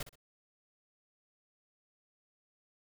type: noise with echo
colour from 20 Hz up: pink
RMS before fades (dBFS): -38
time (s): 0-0.03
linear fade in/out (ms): 5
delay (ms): 63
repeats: 2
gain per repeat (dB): -12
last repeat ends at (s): 0.156
effects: none